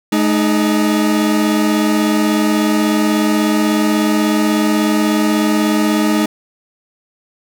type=tone pair together; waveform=40% pulse; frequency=212.8 / 309.2 Hz; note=G#3 / D#4; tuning=+42 / -11 cents; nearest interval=tritone; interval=647 cents; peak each=-14 dBFS; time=0.12-6.26 s; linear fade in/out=5 ms; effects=none